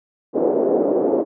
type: band-pass noise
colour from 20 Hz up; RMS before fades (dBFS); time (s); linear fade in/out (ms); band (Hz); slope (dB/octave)
pink; -18; 0.33-1.25; 50; 320 to 550; 24
effects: none